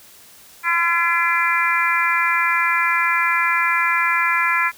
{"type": "harmonic tone", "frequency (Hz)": 340, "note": "F4", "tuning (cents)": -46, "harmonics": [3, 4, 5, 6, 7], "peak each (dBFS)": [-22, -22, -22, -22, -22], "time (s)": [0.63, 4.72], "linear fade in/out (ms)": 50, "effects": ["white hiss -46 dBFS RMS until 4.77 s"]}